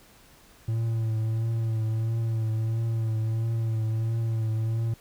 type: tone with vibrato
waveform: triangle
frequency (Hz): 112.3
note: A2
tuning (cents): +36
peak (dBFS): -22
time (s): 0.68-4.94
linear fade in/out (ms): 5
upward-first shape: triangle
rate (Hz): 1.5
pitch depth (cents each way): 38
effects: pink hiss -55 dBFS RMS until 5 s